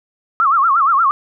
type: tone with vibrato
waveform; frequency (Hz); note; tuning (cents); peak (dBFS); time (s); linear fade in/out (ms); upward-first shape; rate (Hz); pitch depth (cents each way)
sine; 1219; D#6; -36; -10; 0.4-1.11; 0; sine; 8.5; 220
effects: none